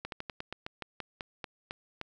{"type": "slowing click train", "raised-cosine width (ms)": 0.3, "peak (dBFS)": -21, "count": 13, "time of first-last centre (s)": [0.05, 2.013], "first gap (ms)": 72, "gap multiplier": 1.14, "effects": []}